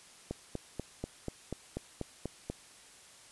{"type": "click train", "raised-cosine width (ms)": 2, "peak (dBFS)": -22, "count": 10, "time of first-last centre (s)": [0.31, 2.5], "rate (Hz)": 4.11, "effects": ["white hiss -56 dBFS RMS until 3.31 s", "resampled to 24000 Hz"]}